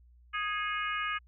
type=harmonic tone with a mistuned harmonic; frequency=414.5 Hz; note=G#4; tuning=3 cents flat; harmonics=3 / 4 / 5 / 6 / 7; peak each=-34 / -36 / -38 / -40 / -41 dBFS; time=0.33-1.19 s; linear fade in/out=20 ms; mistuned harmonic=5; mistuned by=+64 cents; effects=added 60 Hz sine -56 dBFS peak until 1.27 s